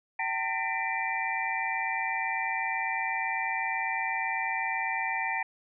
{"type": "tone cluster", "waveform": "sine", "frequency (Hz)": [769, 897, 1817, 1995, 2355], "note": ["G5", "A5", "A#6", "B6", "D7"], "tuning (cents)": [-33, 33, -45, 17, 4], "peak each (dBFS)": [-35, -34, -35, -35, -33], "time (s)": [0.19, 5.43], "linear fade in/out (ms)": 5, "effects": []}